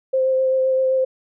sine tone with vibrato, 523.3 Hz, C5, in tune, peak -15 dBFS, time 0.13-1.05 s, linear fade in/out 10 ms, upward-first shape sine, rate 7.7 Hz, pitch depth 12 cents each way, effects none

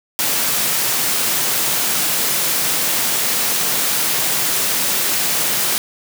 white high-pass noise, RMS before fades -18 dBFS, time 0.19-5.78 s, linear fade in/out 0 ms, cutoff 110 Hz, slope 96 dB/octave, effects none

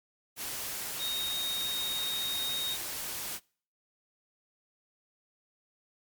sine tone in noise, 3729 Hz, A#7, in tune, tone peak -31 dBFS, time 0.98-2.78 s, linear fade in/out 50 ms, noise white, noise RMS -37 dBFS, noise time 0.36-3.4 s, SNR +3 dB, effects noise-tail reverb RT60 0.5 s tail -26 dB re dry + MP3 96 kbps

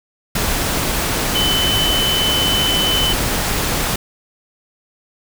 sine tone in noise, 3030 Hz, F#7, 40 cents sharp, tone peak -16 dBFS, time 1.35-3.13 s, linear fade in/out 5 ms, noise pink, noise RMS -19 dBFS, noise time 0.35-3.96 s, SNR 0 dB, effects none

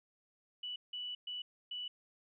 sine tone bursts at uneven times, 2960 Hz, F#7, in tune, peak -39 dBFS, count 4, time 0.63-0.76 / 0.93-1.15 / 1.27-1.42 / 1.71-1.88 s, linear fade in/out 5 ms, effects none

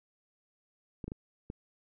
clicks, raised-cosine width 3 ms, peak -26 dBFS, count 4, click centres 1.042 / 1.08 / 1.119 / 1.501 s, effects none

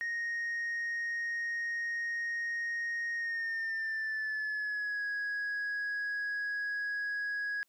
sine tone with pitch glide, 1864.7 to 1661.3 Hz, A#6 to G#6, 0 to 0 cents, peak -30 dBFS, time 0.01-7.63 s, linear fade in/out 0 ms, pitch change -200 cents, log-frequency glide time 3.16-5.04 s, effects tanh soft clip ceiling -31 dBFS + white hiss -75 dBFS RMS until 7.68 s

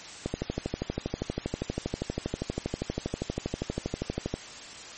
click train, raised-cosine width 2 ms, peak -15 dBFS, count 52, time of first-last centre 0.26-4.34 s, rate 12.5 Hz, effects white hiss -43 dBFS RMS until 4.97 s + MP3 32 kbps

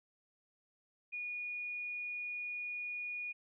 sine tone, 2450 Hz, D#7, 27 cents flat, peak -38 dBFS, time 1.12-3.33 s, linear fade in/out 20 ms, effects none

